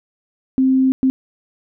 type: tone bursts at uneven times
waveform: sine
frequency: 262.5 Hz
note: C4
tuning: 6 cents sharp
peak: -11 dBFS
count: 2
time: 0.58-0.92 / 1.03-1.1 s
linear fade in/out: 0 ms
effects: none